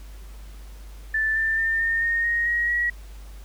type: tone with pitch steps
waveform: sine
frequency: 1760 / 1781.5 / 1803.2 / 1825.2 / 1847.5 / 1870 / 1892.9 / 1916 Hz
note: A6 / A6 / A6 / A#6 / A#6 / A#6 / A#6 / A#6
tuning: 0 / +21 / +42 / -37 / -16 / +5 / +26 / +47 cents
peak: -20 dBFS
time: 1.14-2.9 s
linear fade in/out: 5 ms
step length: 220 ms
effects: added 50 Hz sine -38 dBFS peak until 3.44 s + pink hiss -52 dBFS RMS until 3.44 s